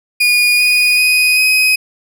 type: tone with pitch steps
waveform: 35% pulse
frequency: 2446 / 2470 / 2495 / 2519 Hz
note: D#7 / D#7 / D#7 / D#7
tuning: -30 / -13 / +4 / +21 cents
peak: -7 dBFS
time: 0.2-1.76 s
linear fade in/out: 10 ms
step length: 390 ms
effects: none